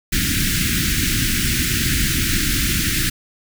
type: band-stop noise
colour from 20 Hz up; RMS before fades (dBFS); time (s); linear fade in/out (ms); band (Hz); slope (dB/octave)
pink; -19; 0.12-3.1; 10; 330 to 1500; 48
effects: none